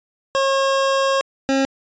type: tone pair in turn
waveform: 25% pulse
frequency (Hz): 542 / 270.1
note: C#5 / C#4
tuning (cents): -39 / -45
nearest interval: octave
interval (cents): 1206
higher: first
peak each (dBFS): -12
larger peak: neither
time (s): 0.35-1.21 / 1.49-1.65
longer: first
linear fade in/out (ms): 0
effects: resampled to 16000 Hz